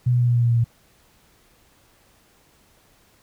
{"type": "tone with pitch steps", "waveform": "sine", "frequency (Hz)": [123.47, 122.48, 121.49, 120.51, 119.54, 118.58, 117.62, 116.67], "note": ["B2", "B2", "B2", "B2", "A#2", "A#2", "A#2", "A#2"], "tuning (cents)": [0, -14, -28, -42, 44, 30, 16, 2], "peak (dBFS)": -15, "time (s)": [0.06, 0.644], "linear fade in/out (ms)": 10, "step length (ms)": 73, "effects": ["pink hiss -58 dBFS RMS until 3.22 s"]}